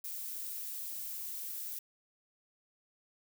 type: noise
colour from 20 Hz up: violet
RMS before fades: -41 dBFS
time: 0.04-1.79 s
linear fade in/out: 5 ms
effects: none